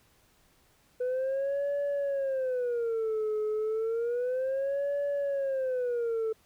sine tone with vibrato, 493.9 Hz, B4, in tune, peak -25 dBFS, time 1-6.33 s, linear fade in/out 10 ms, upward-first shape sine, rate 0.31 Hz, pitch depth 250 cents each way, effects tanh soft clip ceiling -26 dBFS + pink hiss -65 dBFS RMS until 6.45 s

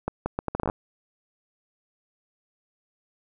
accelerating click train, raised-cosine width 1 ms, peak -12 dBFS, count 11, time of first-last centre 0.08-0.699 s, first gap 180 ms, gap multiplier 0.72, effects none

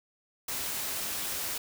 white noise, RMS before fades -34 dBFS, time 0.48-1.58 s, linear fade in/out 5 ms, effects none

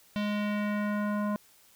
square tone with low-pass filter sweep, 207.7 Hz, G#3, in tune, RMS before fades -30 dBFS, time 0.16-1.36 s, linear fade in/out 0 ms, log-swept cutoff 3500 to 1100 Hz, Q 1.8, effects white hiss -60 dBFS RMS until 1.75 s

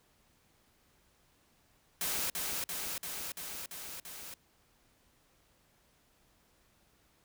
white noise with echo, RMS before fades -34 dBFS, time 2.01-2.3 s, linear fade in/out 2 ms, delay 340 ms, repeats 6, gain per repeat -2 dB, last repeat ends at 4.34 s, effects pink hiss -69 dBFS RMS until 7.24 s

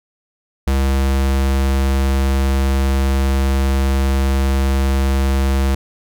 square tone, 67.5 Hz, C#2, 45 cents flat, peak -14 dBFS, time 0.67-5.75 s, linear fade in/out 5 ms, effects none

